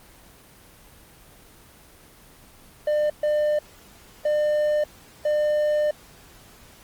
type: tone bursts at uneven times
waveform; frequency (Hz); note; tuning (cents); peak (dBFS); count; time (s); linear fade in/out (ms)
triangle; 600; D5; +37; -17; 4; 2.87-3.1 / 3.23-3.59 / 4.25-4.84 / 5.25-5.91; 5
effects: pink hiss -50 dBFS RMS until 6.83 s + Opus 24 kbps